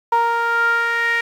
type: tone with band-pass filter sweep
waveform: sawtooth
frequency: 466.2 Hz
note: A#4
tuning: in tune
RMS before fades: -18 dBFS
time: 0.12-1.21 s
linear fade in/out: 5 ms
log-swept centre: 980 to 2000 Hz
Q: 5.7
effects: 8-bit